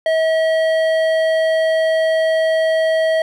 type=tone with hard clipping; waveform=triangle; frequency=642 Hz; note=E5; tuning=46 cents flat; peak=-15 dBFS; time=0.06-3.22 s; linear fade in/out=2 ms; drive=14 dB; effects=none